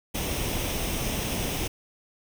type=noise with comb filter; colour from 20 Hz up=pink; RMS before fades=-29 dBFS; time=0.14-1.68 s; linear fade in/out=10 ms; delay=0.34 ms; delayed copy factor=+0.5; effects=none